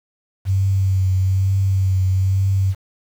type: tone with vibrato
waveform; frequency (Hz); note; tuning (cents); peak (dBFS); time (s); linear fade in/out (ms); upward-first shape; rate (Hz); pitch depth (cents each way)
sine; 95.4; G2; -47; -14; 0.45-2.75; 50; triangle; 1.1; 36
effects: 7-bit